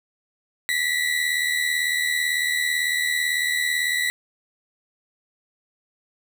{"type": "tone pair together", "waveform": "35% pulse", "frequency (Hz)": [1939, 2017], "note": ["B6", "B6"], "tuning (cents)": [-32, 36], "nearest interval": "minor second", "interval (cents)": 68, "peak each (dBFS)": [-21, -24], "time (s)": [0.69, 4.1], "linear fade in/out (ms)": 0, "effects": []}